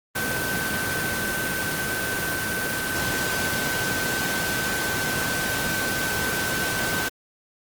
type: tone in noise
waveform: sine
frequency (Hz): 1534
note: G6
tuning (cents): -38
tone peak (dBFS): -27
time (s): 0.15-7.09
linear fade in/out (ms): 10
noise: pink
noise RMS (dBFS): -26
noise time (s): 0.15-7.09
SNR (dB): -4
effects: high-pass 100 Hz 12 dB/octave + Opus 24 kbps